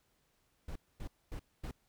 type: noise bursts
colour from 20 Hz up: brown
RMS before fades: -41 dBFS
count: 4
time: 0.68-1.712 s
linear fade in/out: 5 ms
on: 78 ms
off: 240 ms
effects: pink hiss -75 dBFS RMS until 1.88 s